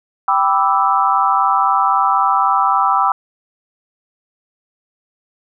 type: chord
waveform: sine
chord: E minor seventh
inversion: first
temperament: equal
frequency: 784 / 987.8 / 1174.7 / 1318.5 Hz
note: G5 / B5 / D6 / E6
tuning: 0 / 0 / 0 / 0 cents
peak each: -17 dBFS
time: 0.28-3.12 s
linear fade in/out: 2 ms
effects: none